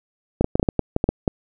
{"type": "clicks", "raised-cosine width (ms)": 2, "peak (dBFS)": -4, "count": 11, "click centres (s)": [0.41, 0.444, 0.555, 0.597, 0.629, 0.688, 0.793, 0.964, 1.041, 1.09, 1.278], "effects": []}